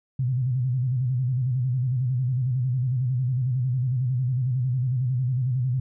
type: tone with vibrato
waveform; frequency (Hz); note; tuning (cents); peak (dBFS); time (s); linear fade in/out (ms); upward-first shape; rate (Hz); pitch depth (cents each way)
sine; 126.8; B2; +46; -21; 0.19-5.8; 5; square; 11; 79
effects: none